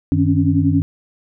sine tone cluster, 95 / 155.2 / 271.1 / 281.9 Hz, F#2 / D#3 / C#4 / C#4, +46 / -4 / -38 / +29 cents, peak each -18 dBFS, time 0.12-0.82 s, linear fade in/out 0 ms, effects none

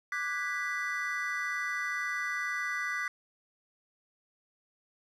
triangle chord, G# half-diminished seventh, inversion second, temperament equal with one note detuned, 1174.7 / 1480 / 1642.1 / 1975.5 Hz, D6 / F#6 / G#6 / B6, 0 / 0 / -20 / 0 cents, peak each -37 / -36 / -38 / -32 dBFS, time 0.12-3.08 s, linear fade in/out 2 ms, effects none

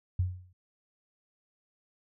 sine tone with exponential decay, 90.9 Hz, F#2, 30 cents flat, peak -22 dBFS, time 0.19-0.53 s, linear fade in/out 5 ms, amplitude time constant 73 ms, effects none

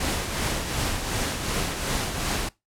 pink noise with tremolo, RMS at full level -25 dBFS, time 0-2.49 s, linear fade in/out 5 ms, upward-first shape triangle, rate 2.7 Hz, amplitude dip 50%, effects noise-tail reverb RT60 0.2 s tail -21 dB re dry + low-pass 11000 Hz 12 dB/octave

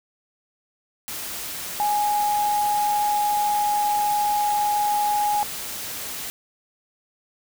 sine tone in noise, 830.6 Hz, G#5, in tune, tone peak -19 dBFS, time 1.8-5.43 s, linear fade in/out 0 ms, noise white, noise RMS -32 dBFS, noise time 1.08-6.3 s, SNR +10 dB, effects none

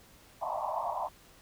pink band-pass noise, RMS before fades -34 dBFS, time 0.41-1.09 s, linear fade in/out 20 ms, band 610 to 1100 Hz, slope 96 dB/octave, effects pink hiss -58 dBFS RMS until 1.41 s

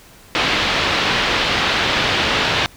white low-pass noise, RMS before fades -18 dBFS, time 0.35-2.66 s, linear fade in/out 0 ms, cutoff 3800 Hz, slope 24 dB/octave, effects pink hiss -45 dBFS RMS until 2.76 s

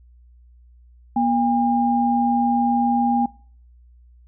sine tone pair together, 240 / 807.3 Hz, B3 / G#5, -49 / -49 cents, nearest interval octave + major sixth, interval 2100 cents, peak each -19 dBFS, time 1.16-3.26 s, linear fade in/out 5 ms, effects noise-tail reverb RT60 0.5 s tail -23 dB re dry + added 60 Hz sine -47 dBFS peak until 4.27 s

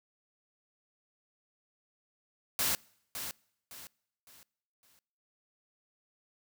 white noise with echo, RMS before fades -30 dBFS, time 2.59-2.75 s, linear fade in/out 0 ms, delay 560 ms, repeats 4, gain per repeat -9 dB, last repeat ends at 4.99 s, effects noise-tail reverb RT60 0.8 s tail -26 dB re dry

